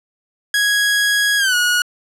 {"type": "tone with pitch glide", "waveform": "sawtooth", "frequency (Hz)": [1659, 1452.6], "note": ["G#6", "F#6"], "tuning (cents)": [-2, -32], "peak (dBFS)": -10, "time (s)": [0.54, 1.82], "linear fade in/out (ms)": 2, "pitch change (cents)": -230, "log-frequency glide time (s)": [1.38, 1.55], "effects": ["low-pass 12000 Hz 12 dB/octave"]}